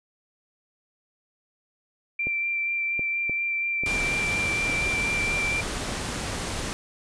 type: tone with vibrato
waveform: sine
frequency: 2356 Hz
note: D7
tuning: 5 cents sharp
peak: -24 dBFS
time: 2.19-5.61 s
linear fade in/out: 5 ms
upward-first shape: sine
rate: 4.2 Hz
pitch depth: 12 cents each way
type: clicks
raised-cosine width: 2 ms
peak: -21 dBFS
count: 11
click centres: 2.27 / 2.994 / 3.296 / 3.836 / 4.092 / 4.38 / 4.699 / 5.446 / 5.525 / 5.642 / 5.892 s
type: low-pass noise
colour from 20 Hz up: pink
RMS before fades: -31 dBFS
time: 3.86-6.73 s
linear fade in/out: 0 ms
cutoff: 9800 Hz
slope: 48 dB/octave
effects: none